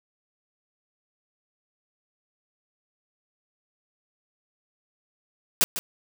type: noise with echo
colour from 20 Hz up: white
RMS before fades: -19 dBFS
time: 5.61-5.64 s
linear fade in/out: 0 ms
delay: 150 ms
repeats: 1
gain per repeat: -11 dB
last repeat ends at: 5.79 s
effects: none